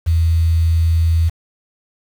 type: tone with quantisation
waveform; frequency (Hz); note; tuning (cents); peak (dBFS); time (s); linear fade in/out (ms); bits
sine; 82.41; E2; 0; -11; 0.06-1.3; 20; 6
effects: none